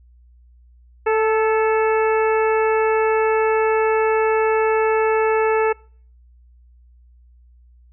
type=harmonic tone with a mistuned harmonic; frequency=440 Hz; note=A4; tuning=in tune; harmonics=1 / 2 / 3 / 4 / 5 / 6; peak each=-16 / -22 / -26 / -28 / -30 / -32 dBFS; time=1.06-5.73 s; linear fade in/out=10 ms; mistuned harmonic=4; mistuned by=-33 cents; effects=noise-tail reverb RT60 0.5 s tail -26 dB re dry + added 60 Hz sine -47 dBFS peak until 7.92 s